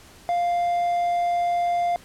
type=tone; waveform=triangle; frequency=698.5 Hz; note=F5; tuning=in tune; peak=-18 dBFS; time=0.29-1.96 s; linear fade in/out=0 ms; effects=pink hiss -49 dBFS RMS until 2.04 s + low-pass 12000 Hz 12 dB/octave